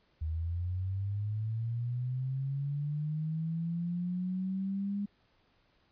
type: linear sweep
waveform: sine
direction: up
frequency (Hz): 77.2 to 203.9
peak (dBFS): -31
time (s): 0.21-5.06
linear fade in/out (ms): 10
effects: pink hiss -70 dBFS RMS until 5.91 s + resampled to 11025 Hz